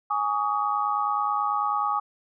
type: chord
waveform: sine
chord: Ab suspended fourth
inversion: none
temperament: equal with one note detuned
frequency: 830.6 / 1135.3 / 1244.5 Hz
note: Ab5 / Db6 / Eb6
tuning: 0 / +41 / 0 cents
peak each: -27 dBFS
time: 0.1-2 s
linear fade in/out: 10 ms
effects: none